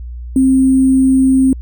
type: tone with sample-and-hold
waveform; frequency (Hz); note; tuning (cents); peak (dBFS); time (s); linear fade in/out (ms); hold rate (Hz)
sine; 263.4; C4; +12; -7; 0.36-1.53; 2; 8820
effects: added 60 Hz sine -24 dBFS peak until 1.61 s